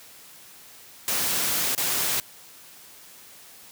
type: noise with dropouts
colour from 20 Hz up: white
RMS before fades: -25 dBFS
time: 1.08-2.2 s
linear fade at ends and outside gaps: 0 ms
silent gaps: 1.749-1.778 s
effects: white hiss -48 dBFS RMS until 3.71 s + high-pass 80 Hz 12 dB/octave